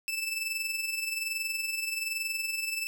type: tone with amplitude modulation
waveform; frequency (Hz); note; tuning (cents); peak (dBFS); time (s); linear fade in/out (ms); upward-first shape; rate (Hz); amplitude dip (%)
sawtooth; 2637; E7; 0; -25; 0.08-2.87; 0; sine; 21.2; 55
effects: none